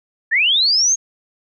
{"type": "linear sweep", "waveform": "sine", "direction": "up", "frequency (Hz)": [1701, 6600], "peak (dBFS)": -12, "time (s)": [0.31, 0.96], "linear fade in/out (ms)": 20, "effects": []}